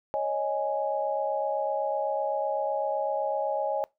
sine chord, C# suspended second, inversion none, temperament equal, 554.4 / 622.3 / 830.6 Hz, C#5 / D#5 / G#5, 0 / 0 / 0 cents, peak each -30 dBFS, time 0.14-3.84 s, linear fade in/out 0 ms, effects noise-tail reverb RT60 0.2 s tail -23 dB re dry

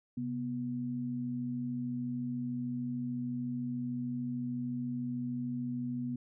sine tone pair together, 130.81 / 244.4 Hz, C3 / B3, 0 / -18 cents, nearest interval major seventh, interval 1082 cents, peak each -40 / -34 dBFS, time 0.17-6.16 s, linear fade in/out 5 ms, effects none

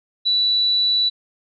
sine tone, 3951 Hz, B7, in tune, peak -15 dBFS, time 0.25-1.1 s, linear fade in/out 20 ms, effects none

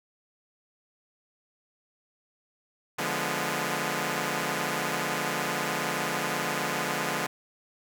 5% pulse chord, D diminished seventh, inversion none, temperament equal, 146.83 / 174.61 / 207.7 / 246.9 Hz, D3 / F3 / Ab3 / Cb4, 0 / 0 / 0 / 0 cents, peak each -22 dBFS, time 2.98-7.27 s, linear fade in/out 10 ms, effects none

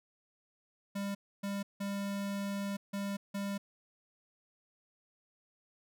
square tone bursts at uneven times, 199.6 Hz, G3, 32 cents sharp, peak -35 dBFS, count 5, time 0.95-1.15 / 1.43-1.63 / 1.8-2.77 / 2.93-3.17 / 3.34-3.58 s, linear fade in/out 10 ms, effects none

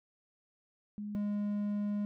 sine / triangle tone pair in turn, 207.7 / 206.1 Hz, G#3 / G#3, 0 / -13 cents, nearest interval unison, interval 13 cents, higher first, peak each -37 / -29 dBFS, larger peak second, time 0.98-1.15 / 1.15-2.05 s, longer second, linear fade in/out 0 ms, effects none

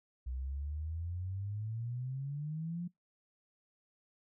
sine exponential sweep, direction up, 61.74 to 178.3 Hz, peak -36 dBFS, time 0.26-2.88 s, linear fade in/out 10 ms, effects noise-tail reverb RT60 0.2 s tail -26 dB re dry

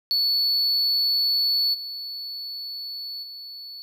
triangle tone with level steps, 4435 Hz, C#8, in tune, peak -18 / -30 / -35 dBFS, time 0.11-3.82 s, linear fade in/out 0 ms, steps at 1.73 / 3.22 s, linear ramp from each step 20 ms, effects none

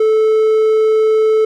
triangle tone, 436.7 Hz, A4, 13 cents flat, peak -7 dBFS, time 0-1.45 s, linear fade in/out 5 ms, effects none

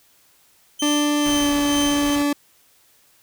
25% pulse tone with tremolo, 3100 Hz, G7, 20 cents flat, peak -19 dBFS, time 0.79-2.16 s, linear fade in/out 10 ms, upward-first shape sine, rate 2.2 Hz, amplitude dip 60%
40% pulse tone with pitch glide, 294.3 to 288.6 Hz, D4 to D4, +4 to -30 cents, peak -17 dBFS, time 0.82-2.33 s, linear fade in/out 5 ms, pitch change -34 cents, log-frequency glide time 1.2-1.47 s
pink band-stop noise, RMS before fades -33 dBFS, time 1.25-2.23 s, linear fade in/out 10 ms, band 150 to 210 Hz, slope 96 dB/octave
effects white hiss -57 dBFS RMS until 3.22 s

